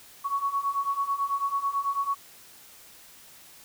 sine beating tone pair, 1110 / 1119.1 Hz, C#6 / C#6, +2 / +16 cents, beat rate 9.1 Hz, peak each -30 / -27 dBFS, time 0.24-2.15 s, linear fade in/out 20 ms, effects white hiss -51 dBFS RMS until 3.64 s

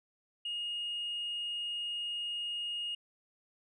sine tone, 2860 Hz, F7, 41 cents sharp, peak -33 dBFS, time 0.45-2.95 s, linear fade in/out 5 ms, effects tanh soft clip ceiling -31 dBFS

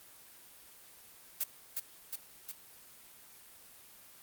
blue noise with echo, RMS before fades -32 dBFS, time 1.4-1.44 s, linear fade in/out 10 ms, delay 360 ms, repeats 3, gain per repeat -3 dB, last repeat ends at 2.52 s, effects white hiss -56 dBFS RMS until 4.22 s + Opus 24 kbps

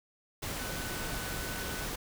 sine tone in noise, 1500 Hz, F#6, 23 cents sharp, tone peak -44 dBFS, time 0.59-1.86 s, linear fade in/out 10 ms, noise pink, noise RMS -37 dBFS, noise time 0.42-1.96 s, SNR -10 dB, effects none

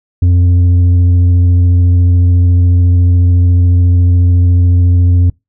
sine tone with tanh clipping, 88.6 Hz, F2, 25 cents sharp, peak -6 dBFS, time 0.22-5.3 s, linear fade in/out 5 ms, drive 5 dB, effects noise-tail reverb RT60 0.2 s tail -25 dB re dry

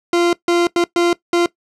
40% pulse tone bursts at uneven times, 345.9 Hz, F4, 17 cents flat, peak -11 dBFS, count 5, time 0.13-0.33 / 0.48-0.67 / 0.76-0.84 / 0.96-1.13 / 1.33-1.46 s, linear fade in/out 2 ms, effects noise-tail reverb RT60 0.1 s tail -19 dB re dry + low-pass 7000 Hz 12 dB/octave

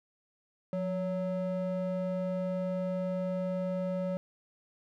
triangle ring-modulated tone, 370 Hz, F#4, in tune, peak -25 dBFS, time 0.73-4.17 s, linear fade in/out 0 ms, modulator 191 Hz, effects none

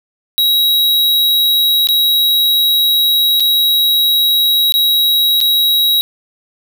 square tone with dropouts, 3847 Hz, B7, 46 cents flat, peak -10 dBFS, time 0.38-6.01 s, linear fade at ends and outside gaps 0 ms, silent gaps 1.871-1.888 / 3.398-3.404 / 4.722-4.74 / 5.404-5.412 s, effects none

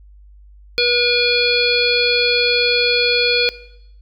harmonic tone with a mistuned harmonic, 483.9 Hz, B4, 35 cents flat, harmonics 1 / 3 / 5 / 7 / 9 / 10, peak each -19 / -26 / -18 / -22 / -18 / -26 dBFS, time 0.78-3.49 s, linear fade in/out 0 ms, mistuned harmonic 9, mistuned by -16 cents, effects noise-tail reverb RT60 0.8 s tail -18 dB re dry + added 50 Hz sine -41 dBFS peak until 4.01 s

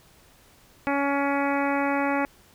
harmonic tone, 280.6 Hz, C#4, 21 cents sharp, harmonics 1 / 2 / 3 / 4 / 5 / 6 / 7 / 8 / 9, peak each -26 / -29 / -28 / -33 / -33 / -36 / -35 / -36 / -39 dBFS, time 0.87-2.25 s, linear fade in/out 0 ms, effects pink hiss -56 dBFS RMS until 2.54 s

